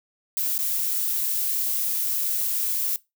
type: noise with dropouts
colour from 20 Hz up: violet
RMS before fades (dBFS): -25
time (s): 0.37-2.96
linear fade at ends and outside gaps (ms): 1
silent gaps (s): 0.58-0.589
effects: noise-tail reverb RT60 0.2 s tail -20 dB re dry